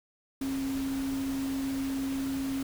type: tone in noise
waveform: sine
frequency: 270 Hz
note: C#4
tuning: 45 cents flat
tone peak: -29 dBFS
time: 0.41-2.63 s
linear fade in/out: 5 ms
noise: pink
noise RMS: -42 dBFS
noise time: 0.41-2.63 s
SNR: +10 dB
effects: none

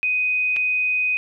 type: tone with dropouts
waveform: sine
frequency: 2500 Hz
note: D#7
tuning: 8 cents sharp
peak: -18 dBFS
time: 0.03-1.17 s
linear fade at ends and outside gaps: 0 ms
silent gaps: 0.563-0.567 s
effects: none

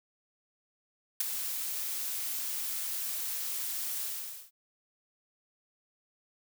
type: noise with ADSR envelope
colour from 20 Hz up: blue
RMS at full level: -26 dBFS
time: 1.2-4.51 s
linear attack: 6 ms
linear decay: 13 ms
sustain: -9 dB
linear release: 480 ms
effects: none

